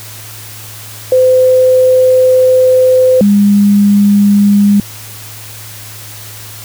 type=tone pair in turn; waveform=sine; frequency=512 / 203.2 Hz; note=C5 / G#3; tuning=-38 / -38 cents; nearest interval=octave + major third; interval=1600 cents; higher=first; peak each=-4 dBFS; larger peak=neither; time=1.12-3.21 / 3.21-4.8 s; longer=first; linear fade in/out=2 ms; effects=added 107 Hz sine -32 dBFS peak until 6.64 s + white hiss -30 dBFS RMS until 6.64 s